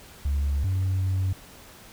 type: tone pair in turn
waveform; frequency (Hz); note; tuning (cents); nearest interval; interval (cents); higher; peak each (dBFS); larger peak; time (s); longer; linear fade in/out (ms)
sine; 70.7 / 94.37; C#2 / F#2; +35 / +35; perfect fourth; 500; second; -20; neither; 0.25-0.64 / 0.64-1.33; second; 5
effects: tanh soft clip ceiling -20 dBFS + pink hiss -48 dBFS RMS until 1.92 s